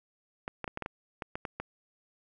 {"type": "clicks", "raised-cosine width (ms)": 0.5, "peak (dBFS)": -20, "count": 10, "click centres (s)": [0.479, 0.643, 0.678, 0.774, 0.823, 0.861, 1.222, 1.355, 1.452, 1.6], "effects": []}